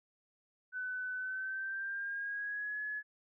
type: tone with pitch glide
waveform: sine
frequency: 1505 to 1699.1 Hz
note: F#6 to G#6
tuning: +29 to +39 cents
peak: -36 dBFS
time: 0.72-3.03 s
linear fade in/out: 50 ms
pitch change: +210 cents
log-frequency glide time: 1.16-2.81 s
effects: none